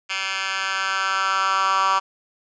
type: tone with high-pass filter sweep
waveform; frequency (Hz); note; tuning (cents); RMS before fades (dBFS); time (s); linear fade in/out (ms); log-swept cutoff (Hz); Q
10% pulse; 192.3; G3; -33; -22; 0.09-2; 20; 2000 to 1100; 3.9
effects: resampled to 16000 Hz + 8-bit